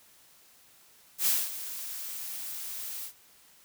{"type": "noise with ADSR envelope", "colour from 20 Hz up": "blue", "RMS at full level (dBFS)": -24, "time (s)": [1.18, 3.13], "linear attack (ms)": 88, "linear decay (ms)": 220, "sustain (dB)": -14, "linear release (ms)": 92, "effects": ["white hiss -59 dBFS RMS until 3.64 s"]}